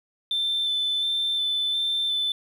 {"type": "tone with vibrato", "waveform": "sine", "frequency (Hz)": 3539, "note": "A7", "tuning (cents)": 9, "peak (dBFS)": -21, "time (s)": [0.31, 2.32], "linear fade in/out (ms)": 2, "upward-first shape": "square", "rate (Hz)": 1.4, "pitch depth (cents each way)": 10, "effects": ["tanh soft clip ceiling -19 dBFS", "9-bit"]}